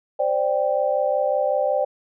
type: chord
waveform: sine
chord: C suspended second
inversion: none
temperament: just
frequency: 523.3 / 588.7 / 784.9 Hz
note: C5 / D5 / G5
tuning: 0 / +4 / +2 cents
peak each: -23 / -21 / -25 dBFS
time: 0.19-1.85 s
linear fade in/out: 10 ms
effects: none